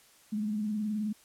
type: tone with vibrato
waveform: sine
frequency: 211.9 Hz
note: G#3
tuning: 35 cents sharp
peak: -29 dBFS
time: 0.32-1.13 s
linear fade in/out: 10 ms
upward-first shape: sine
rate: 19 Hz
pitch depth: 55 cents each way
effects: white hiss -60 dBFS RMS until 1.24 s + low-pass 12000 Hz 12 dB/octave